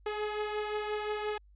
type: beating tone pair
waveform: sawtooth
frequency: 421.2 / 426.9 Hz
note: G#4 / G#4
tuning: +24 / +48 cents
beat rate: 5.7 Hz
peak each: -29 / -36 dBFS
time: 0.06-1.38 s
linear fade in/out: 5 ms
effects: added 50 Hz sine -56 dBFS peak until 1.55 s + resampled to 8000 Hz